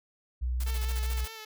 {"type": "tone", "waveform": "sine", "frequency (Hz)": 61.74, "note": "B1", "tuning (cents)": 0, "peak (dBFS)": -27, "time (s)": [0.41, 1.26], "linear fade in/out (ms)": 20}
{"type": "noise with tremolo", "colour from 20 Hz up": "white", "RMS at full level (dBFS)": -41, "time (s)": [0.6, 1.28], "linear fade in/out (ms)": 5, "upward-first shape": "square", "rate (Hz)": 14, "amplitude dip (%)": 75}
{"type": "tone with vibrato", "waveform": "5% pulse", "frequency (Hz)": 440, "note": "A4", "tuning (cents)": 0, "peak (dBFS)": -30, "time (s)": [0.66, 1.45], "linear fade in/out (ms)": 5, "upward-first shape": "sine", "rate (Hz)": 4.9, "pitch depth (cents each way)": 32}
{"effects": []}